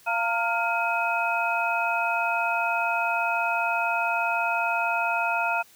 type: tone cluster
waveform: sine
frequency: 691 / 917 / 1401 / 2535 Hz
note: F5 / A#5 / F6 / D#7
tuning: -19 / -29 / +5 / +32 cents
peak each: -28 dBFS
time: 0.06-5.63 s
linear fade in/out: 20 ms
effects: white hiss -55 dBFS RMS until 5.75 s + high-pass 60 Hz 12 dB/octave